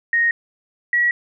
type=tone pair in turn; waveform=sine; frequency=1864.7 / 1922.7 Hz; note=A#6 / B6; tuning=0 / -47 cents; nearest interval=minor second; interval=53 cents; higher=second; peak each=-14 dBFS; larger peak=neither; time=0.13-0.31 / 0.93-1.11 s; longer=neither; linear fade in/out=2 ms; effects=none